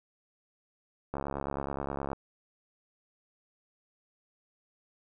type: click train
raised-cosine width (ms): 1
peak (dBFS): -20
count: 70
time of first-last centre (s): 1.14-2.131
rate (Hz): 69.6
effects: none